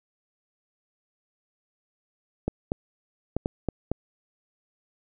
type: clicks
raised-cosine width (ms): 2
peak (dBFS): -12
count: 6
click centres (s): 2.48 / 2.719 / 3.366 / 3.459 / 3.687 / 3.916
effects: none